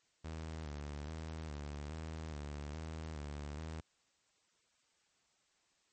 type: tone with vibrato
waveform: sawtooth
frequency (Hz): 76.3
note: D#2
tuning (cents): -33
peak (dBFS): -38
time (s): 0.24-3.81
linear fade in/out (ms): 10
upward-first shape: square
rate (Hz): 1.2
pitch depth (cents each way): 75
effects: white hiss -75 dBFS RMS until 5.92 s + MP3 32 kbps